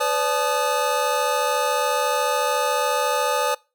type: tone cluster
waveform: square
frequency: 503 / 577 / 866 / 1231 Hz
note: B4 / D5 / A5 / D#6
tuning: +32 / -31 / -28 / -19 cents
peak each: -26 dBFS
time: 0-3.55 s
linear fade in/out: 10 ms
effects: noise-tail reverb RT60 0.3 s tail -24 dB re dry